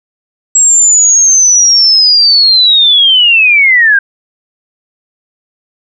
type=linear sweep; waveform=sine; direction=down; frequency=7660 to 1568 Hz; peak=-3 dBFS; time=0.55-3.99 s; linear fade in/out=5 ms; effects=none